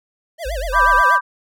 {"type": "tone with vibrato", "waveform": "square", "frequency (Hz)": 590, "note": "D5", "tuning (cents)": 8, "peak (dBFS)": -25, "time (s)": [0.38, 1.19], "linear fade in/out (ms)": 50, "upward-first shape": "sine", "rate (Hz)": 8.3, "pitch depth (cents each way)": 270}
{"type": "exponential sweep", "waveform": "sine", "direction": "down", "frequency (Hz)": [55.6, 32.7], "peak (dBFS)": -23, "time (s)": [0.45, 1.02], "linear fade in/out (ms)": 20}
{"type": "chord", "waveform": "sine", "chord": "G major", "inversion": "first", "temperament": "equal", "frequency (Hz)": [987.8, 1174.7, 1568], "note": ["B5", "D6", "G6"], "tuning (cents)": [0, 0, 0], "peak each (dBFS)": -15, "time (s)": [0.72, 1.21], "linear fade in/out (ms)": 50}
{"effects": []}